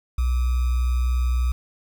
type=tone with sample-and-hold; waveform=sine; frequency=61.74 Hz; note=B1; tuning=in tune; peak=-18 dBFS; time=0.18-1.52 s; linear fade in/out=5 ms; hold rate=1225 Hz; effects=none